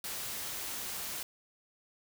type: noise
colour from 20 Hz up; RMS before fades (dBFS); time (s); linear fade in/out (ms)
white; -39; 0.04-1.23; 2
effects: none